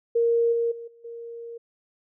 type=tone with level steps; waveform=sine; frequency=466.2 Hz; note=A#4; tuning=in tune; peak=-18 / -21 / -35 / -50 / -35 dBFS; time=0.15-1.58 s; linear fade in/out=10 ms; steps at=0.52 / 0.71 / 0.87 / 1.04 s; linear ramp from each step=10 ms; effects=none